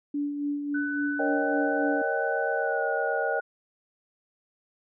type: tone with tremolo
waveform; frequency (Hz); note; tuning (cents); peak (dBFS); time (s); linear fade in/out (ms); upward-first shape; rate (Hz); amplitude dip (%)
sine; 289; D4; -28; -25; 0.14-2.02; 5; sine; 3.6; 45
type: tone with pitch glide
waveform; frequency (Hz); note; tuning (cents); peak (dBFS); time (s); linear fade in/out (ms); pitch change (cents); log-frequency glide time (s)
sine; 1497 to 1451.9; F#6 to F#6; +20 to -33; -30; 0.74-3.41; 10; -53; 2.55-2.85
type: chord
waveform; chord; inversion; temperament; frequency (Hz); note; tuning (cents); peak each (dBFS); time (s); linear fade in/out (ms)
sine; Eb dominant seventh; second; equal; 466.2 / 554.4 / 622.3 / 784; Bb4 / Db5 / Eb5 / G5; 0 / 0 / 0 / 0; -31; 1.19-3.4; 5
effects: none